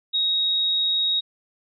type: tone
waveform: sine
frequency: 3777 Hz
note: A#7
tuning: 22 cents sharp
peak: -19 dBFS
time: 0.13-1.21 s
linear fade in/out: 20 ms
effects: none